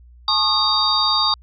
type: tone cluster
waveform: sine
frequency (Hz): 857 / 1087 / 1227 / 3722 / 4663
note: A5 / C#6 / D#6 / A#7 / D8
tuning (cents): -46 / -34 / -25 / -3 / -13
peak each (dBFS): -25 / -23 / -24 / -20 / -19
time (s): 0.28-1.34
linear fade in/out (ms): 2
effects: added 60 Hz sine -43 dBFS peak until 1.42 s